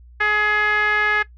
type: tone with low-pass filter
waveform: 5% pulse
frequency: 420.9 Hz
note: G#4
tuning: 23 cents sharp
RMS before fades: -18 dBFS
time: 0.2-1.23 s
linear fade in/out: 10 ms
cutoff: 1800 Hz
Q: 5.2
effects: noise-tail reverb RT60 0.1 s tail -18 dB re dry + added 60 Hz sine -42 dBFS peak until 1.37 s